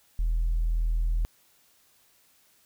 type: tone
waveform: sine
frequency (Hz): 40.85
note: E1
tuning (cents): -15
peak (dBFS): -21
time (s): 0.19-1.25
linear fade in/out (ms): 0
effects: tanh soft clip ceiling -20 dBFS + white hiss -63 dBFS RMS until 2.65 s